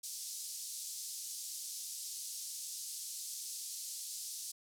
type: band-pass noise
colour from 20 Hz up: pink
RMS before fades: -44 dBFS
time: 0.03-4.52 s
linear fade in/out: 10 ms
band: 4900 to 12000 Hz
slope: 24 dB/octave
effects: none